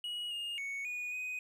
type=tone with pitch steps; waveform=triangle; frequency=2906 / 2837 / 2221 / 2460 / 2499 Hz; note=F#7 / F7 / C#7 / D#7 / D#7; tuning=-32 / +27 / +3 / -20 / +7 cents; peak=-35 dBFS; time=0.04-1.39 s; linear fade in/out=2 ms; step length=270 ms; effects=none